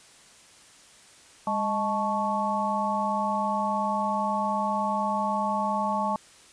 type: tone cluster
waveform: sine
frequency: 204.3 / 626 / 870 / 1107 Hz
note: G#3 / D#5 / A5 / C#6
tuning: -28 / +10 / -20 / -3 cents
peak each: -31 / -32 / -27 / -30 dBFS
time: 1.47-6.16 s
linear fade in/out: 2 ms
effects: white hiss -53 dBFS RMS until 6.52 s + resampled to 22050 Hz